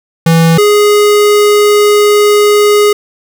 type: tone pair in turn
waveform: square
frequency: 164.81 / 415.3 Hz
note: E3 / G#4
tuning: 0 / 0 cents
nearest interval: octave + major third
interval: 1600 cents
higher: second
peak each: -5 dBFS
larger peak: neither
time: 0.26-0.58 / 0.58-2.93 s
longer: second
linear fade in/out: 5 ms
effects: none